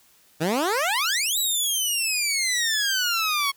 15% pulse exponential two-way sweep, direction up then down, 148.5 to 3958 to 1094 Hz, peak -15 dBFS, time 0.4-3.52 s, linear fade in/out 20 ms, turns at 1.38 s, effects white hiss -58 dBFS RMS until 3.56 s

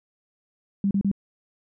sine tone bursts, 198.3 Hz, G3, 20 cents sharp, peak -19 dBFS, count 3, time 0.84-1.115 s, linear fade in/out 2 ms, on 69 ms, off 34 ms, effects none

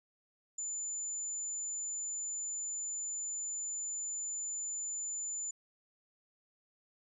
sine tone, 7040 Hz, A8, in tune, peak -36 dBFS, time 0.58-5.51 s, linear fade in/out 5 ms, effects none

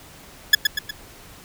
20% pulse tone with echo, 1702 Hz, G#6, 42 cents sharp, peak -3 dBFS, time 0.53-0.55 s, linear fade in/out 5 ms, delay 120 ms, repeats 3, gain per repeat -6 dB, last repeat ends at 0.91 s, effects pink hiss -45 dBFS RMS until 1.44 s

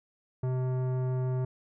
sine tone with tanh clipping, 128.1 Hz, C3, 36 cents flat, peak -29 dBFS, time 0.43-1.45 s, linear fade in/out 5 ms, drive 15 dB, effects none

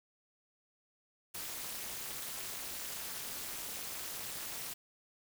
white noise with amplitude modulation, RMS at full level -38 dBFS, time 1.34-4.74 s, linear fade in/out 10 ms, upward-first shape sine, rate 266 Hz, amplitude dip 100%, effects none

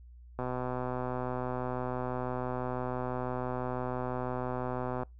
click train, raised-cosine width 1 ms, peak -21 dBFS, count 586, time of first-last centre 0.39-5.033 s, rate 126 Hz, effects noise-tail reverb RT60 0.2 s tail -25 dB re dry + added 60 Hz sine -49 dBFS peak until 5.19 s

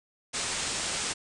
white low-pass noise, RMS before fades -32 dBFS, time 0.33-1.14 s, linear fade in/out 20 ms, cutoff 9200 Hz, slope 96 dB/octave, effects none

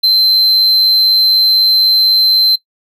triangle tone, 4098 Hz, C8, 37 cents flat, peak -6 dBFS, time 0.03-2.56 s, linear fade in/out 10 ms, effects noise-tail reverb RT60 0.1 s tail -21 dB re dry

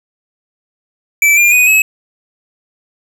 square tone with pitch steps, 2319 / 2401 / 2485 / 2573 Hz, D7 / D7 / D#7 / E7, -22 / +38 / -3 / -43 cents, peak -7 dBFS, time 1.22-1.82 s, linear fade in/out 2 ms, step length 150 ms, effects none

